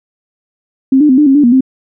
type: tone with pitch steps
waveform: sine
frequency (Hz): 266 / 299.7 / 258.4 / 298.7 / 270.1 / 292.3 / 239.2 / 262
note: C4 / D4 / C4 / D4 / C#4 / D4 / A#3 / C4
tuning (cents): +29 / +35 / -21 / +29 / -45 / -8 / +45 / +2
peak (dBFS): -4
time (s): 0.92-1.608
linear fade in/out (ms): 5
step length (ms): 86
effects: none